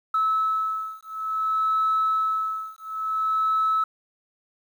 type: beating tone pair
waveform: sine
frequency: 1300 / 1300.57 Hz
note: E6 / E6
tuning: -24 / -24 cents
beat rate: 0.57 Hz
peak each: -24 dBFS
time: 0.14-3.84 s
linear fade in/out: 5 ms
effects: tanh soft clip ceiling -15 dBFS + 9-bit